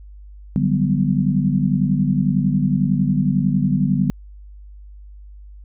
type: chord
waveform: sine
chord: G major seventh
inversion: second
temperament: equal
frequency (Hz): 146.83 / 185 / 196 / 246.9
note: D3 / F#3 / G3 / B3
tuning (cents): 0 / 0 / 0 / 0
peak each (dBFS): -20 / -21 / -20 / -22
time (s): 0.56-4.1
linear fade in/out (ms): 0
effects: added 50 Hz sine -37 dBFS peak until 5.64 s

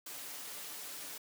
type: noise with comb filter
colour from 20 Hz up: white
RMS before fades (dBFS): -45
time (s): 0.06-1.18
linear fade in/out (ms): 5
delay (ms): 6.8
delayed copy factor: +0.5
effects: high-pass 200 Hz 12 dB/octave

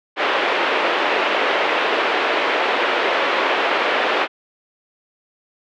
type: band-pass noise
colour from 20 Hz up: pink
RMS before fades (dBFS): -19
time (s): 0.16-4.28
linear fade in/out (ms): 50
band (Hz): 390 to 3100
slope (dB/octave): 24
effects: none

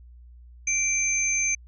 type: tone pair together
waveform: sine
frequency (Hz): 2343 / 6255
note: D7 / G8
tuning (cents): -5 / -5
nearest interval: octave + perfect fourth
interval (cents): 1700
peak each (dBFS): -25 / -24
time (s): 0.67-1.55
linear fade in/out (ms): 5
effects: added 60 Hz sine -45 dBFS peak until 1.67 s

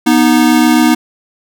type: tone pair together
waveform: square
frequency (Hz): 243.5 / 311.1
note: B3 / D#4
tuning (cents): -24 / 0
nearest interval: major third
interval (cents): 424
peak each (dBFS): -10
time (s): 0.06-0.95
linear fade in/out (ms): 10
effects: none

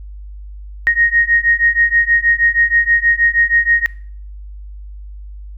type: beating tone pair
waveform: sine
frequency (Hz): 1864.7 / 1871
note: A#6 / A#6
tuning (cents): 0 / +6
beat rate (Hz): 6.3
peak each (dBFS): -14 / -13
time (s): 0.87-3.86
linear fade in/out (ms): 0
effects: noise-tail reverb RT60 0.5 s tail -22 dB re dry + added 50 Hz sine -29 dBFS peak until 5.57 s

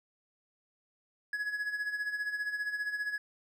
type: tone with tremolo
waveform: triangle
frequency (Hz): 1682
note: G#6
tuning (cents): +22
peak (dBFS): -28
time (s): 1.33-3.18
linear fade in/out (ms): 2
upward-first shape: sine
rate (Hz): 15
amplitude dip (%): 65
effects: none

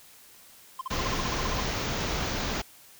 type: tone bursts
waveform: triangle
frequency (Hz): 1046.5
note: C6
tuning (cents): 0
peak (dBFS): -28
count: 13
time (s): 0.79-1.605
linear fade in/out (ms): 5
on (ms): 23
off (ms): 43
type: band-stop noise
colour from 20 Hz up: pink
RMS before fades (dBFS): -30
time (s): 0.9-2.62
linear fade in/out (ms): 10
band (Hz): 6900 to 16000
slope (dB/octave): 96
effects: white hiss -53 dBFS RMS until 2.99 s

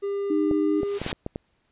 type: tone with pitch glide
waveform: triangle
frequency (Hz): 400.2 to 403.4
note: G4 to G4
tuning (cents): +36 to +50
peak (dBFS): -23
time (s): 0.02-0.99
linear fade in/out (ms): 20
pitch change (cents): +14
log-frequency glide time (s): 0.61-0.76
type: tone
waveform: sine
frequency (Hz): 307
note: D#4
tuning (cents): -23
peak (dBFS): -21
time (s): 0.3-0.81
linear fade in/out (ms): 5
type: clicks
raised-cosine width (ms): 2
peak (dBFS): -16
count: 7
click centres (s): 0.512 / 0.832 / 1.016 / 1.064 / 1.129 / 1.264 / 1.359
type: noise with exponential growth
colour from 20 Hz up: white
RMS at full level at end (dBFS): -24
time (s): 0.69-1.12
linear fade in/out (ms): 1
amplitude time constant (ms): 92
effects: pink hiss -69 dBFS RMS until 1.71 s + resampled to 8000 Hz

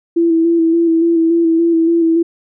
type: tone with vibrato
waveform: sine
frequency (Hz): 332.1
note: E4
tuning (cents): +13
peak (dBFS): -9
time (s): 0.16-2.23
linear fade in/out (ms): 10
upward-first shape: square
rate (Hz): 3.5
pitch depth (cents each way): 24
effects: none

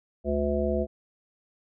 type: harmonic tone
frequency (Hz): 72.2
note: D2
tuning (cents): -29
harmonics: 1 / 3 / 5 / 7 / 9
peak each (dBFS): -30 / -30 / -30 / -30 / -30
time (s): 0.24-0.87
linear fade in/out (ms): 50
effects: none

